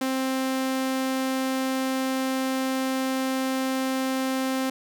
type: tone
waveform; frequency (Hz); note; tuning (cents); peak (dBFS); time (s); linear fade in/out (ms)
sawtooth; 263; C4; +9; -20; 0.01-4.7; 5
effects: none